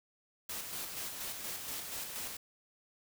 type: noise with tremolo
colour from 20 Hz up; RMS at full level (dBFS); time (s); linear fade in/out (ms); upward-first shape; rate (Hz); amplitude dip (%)
white; -40; 0.49-2.37; 5; square; 4.2; 35
effects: none